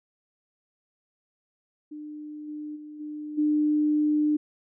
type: tone with level steps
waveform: sine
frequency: 300.6 Hz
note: D4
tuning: 40 cents sharp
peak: -36 / -33 / -39 / -33 / -20 dBFS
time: 1.91-4.37 s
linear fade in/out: 10 ms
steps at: 2.47 / 2.75 / 2.99 / 3.37 s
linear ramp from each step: 20 ms
effects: none